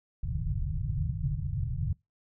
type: low-pass noise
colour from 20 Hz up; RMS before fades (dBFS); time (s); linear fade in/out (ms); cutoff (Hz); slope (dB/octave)
white; -31; 0.23-1.93; 5; 160; 96
effects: noise-tail reverb RT60 0.2 s tail -23 dB re dry